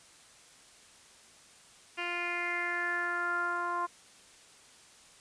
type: tone with low-pass filter sweep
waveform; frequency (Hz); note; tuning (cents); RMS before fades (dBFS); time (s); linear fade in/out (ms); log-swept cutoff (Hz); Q
10% pulse; 349.2; F4; 0; -33; 1.97-3.87; 20; 2800 to 1100; 5.5
effects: white hiss -57 dBFS RMS until 5.2 s + resampled to 22050 Hz